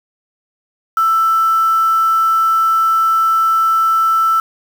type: tone with quantisation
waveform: sine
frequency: 1325 Hz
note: E6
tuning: 9 cents sharp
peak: -10 dBFS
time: 0.97-4.4 s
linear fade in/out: 2 ms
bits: 5
effects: none

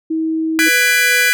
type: tone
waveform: sine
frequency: 320.2 Hz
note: D#4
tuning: 50 cents sharp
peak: -15 dBFS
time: 0.1-0.69 s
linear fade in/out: 10 ms
type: chord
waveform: 40% pulse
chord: G# half-diminished seventh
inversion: third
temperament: just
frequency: 1495.1 / 1661.2 / 1993.5 / 2392 Hz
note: F#6 / G#6 / B6 / D7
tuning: +18 / 0 / +16 / +31 cents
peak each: -16 dBFS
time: 0.59-1.33 s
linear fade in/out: 0 ms
type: tone with tremolo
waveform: square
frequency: 493.9 Hz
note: B4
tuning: in tune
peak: -24 dBFS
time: 0.66-1.3 s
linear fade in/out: 5 ms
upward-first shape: triangle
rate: 2.5 Hz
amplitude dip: 70%
effects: none

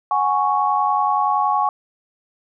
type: chord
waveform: sine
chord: F# suspended second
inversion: none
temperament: equal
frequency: 740 / 830.6 / 1108.7 Hz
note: F#5 / G#5 / C#6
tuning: 0 / 0 / 0 cents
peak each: -23 / -19 / -19 dBFS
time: 0.11-1.69 s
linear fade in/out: 2 ms
effects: none

